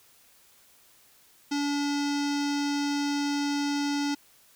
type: tone with low-pass filter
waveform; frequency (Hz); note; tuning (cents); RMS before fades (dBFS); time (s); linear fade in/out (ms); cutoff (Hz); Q
square; 286.9; D4; -40; -28; 1.51-4.15; 10; 5600; 2.8
effects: white hiss -59 dBFS RMS until 4.55 s